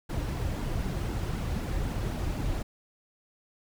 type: noise with flanger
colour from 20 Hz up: brown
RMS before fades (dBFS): -31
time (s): 0.09-2.63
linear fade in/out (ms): 10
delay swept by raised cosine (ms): 1.6 to 4.7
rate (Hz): 3.9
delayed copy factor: -0.55
effects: none